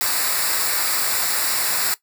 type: noise with comb filter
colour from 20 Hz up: white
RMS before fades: -21 dBFS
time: 0.01-1.94 s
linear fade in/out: 0 ms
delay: 0.32 ms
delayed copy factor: -0.7
effects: noise-tail reverb RT60 0.1 s tail -17 dB re dry